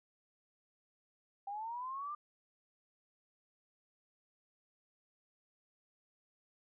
sine linear sweep, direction up, 784 to 1205 Hz, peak -39 dBFS, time 1.47-2.15 s, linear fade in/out 5 ms, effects none

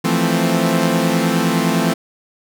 sawtooth chord, F major seventh, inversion third, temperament equal, 164.81 / 174.61 / 220 / 261.6 Hz, E3 / F3 / A3 / C4, 0 / 0 / 0 / 0 cents, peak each -16 dBFS, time 0.04-1.94 s, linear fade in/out 10 ms, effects none

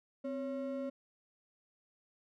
triangle ring-modulated tone, 407.7 Hz, G#4, 32 cents flat, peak -31 dBFS, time 0.24-0.9 s, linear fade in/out 10 ms, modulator 148 Hz, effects none

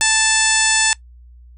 harmonic tone, 880 Hz, A5, in tune, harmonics 1 / 2 / 3 / 4 / 5 / 6 / 7 / 8 / 9 / 10, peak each -24 / -19 / -22 / -23 / -25 / -24 / -25 / -23 / -20 / -23 dBFS, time 0.01-0.93 s, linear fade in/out 0 ms, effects noise-tail reverb RT60 0.1 s tail -21 dB re dry + added 60 Hz sine -40 dBFS peak until 1.57 s

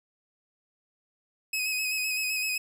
sawtooth tone with vibrato, 2537 Hz, D#7, 33 cents sharp, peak -24 dBFS, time 1.53-2.58 s, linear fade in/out 5 ms, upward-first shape square, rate 7.8 Hz, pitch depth 25 cents each way, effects none

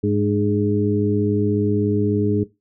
harmonic tone with a mistuned harmonic, 103.83 Hz, G#2, in tune, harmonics 1 / 2 / 3 / 4, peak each -22 / -22 / -22 / -22 dBFS, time 0.03-2.44 s, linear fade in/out 10 ms, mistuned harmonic 3, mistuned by -40 cents, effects noise-tail reverb RT60 0.2 s tail -17 dB re dry

